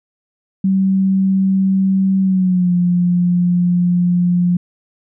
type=tone with pitch glide; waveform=sine; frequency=191.7 to 176.81 Hz; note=G3 to F3; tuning=-38 to +22 cents; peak=-11 dBFS; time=0.64-4.57 s; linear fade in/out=5 ms; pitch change=-140 cents; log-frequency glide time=2.21-2.73 s; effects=none